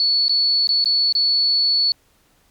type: tone with dropouts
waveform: sine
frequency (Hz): 4427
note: C#8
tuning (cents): -3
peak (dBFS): -14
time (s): 0-1.92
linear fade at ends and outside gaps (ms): 1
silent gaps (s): 0.282-0.294 / 0.672-0.69 / 0.842-0.857 / 1.125-1.151
effects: pink hiss -59 dBFS RMS until 2.5 s + MP3 96 kbps